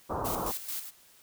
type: low-pass noise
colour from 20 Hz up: white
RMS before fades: -33 dBFS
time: 0.09-0.52 s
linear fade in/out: 20 ms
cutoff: 1200 Hz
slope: 48 dB/octave
type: noise with tremolo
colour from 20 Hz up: blue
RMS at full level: -35 dBFS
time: 0.24-0.91 s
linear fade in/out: 20 ms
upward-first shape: square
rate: 4.5 Hz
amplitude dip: 60%
effects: white hiss -59 dBFS RMS until 1.22 s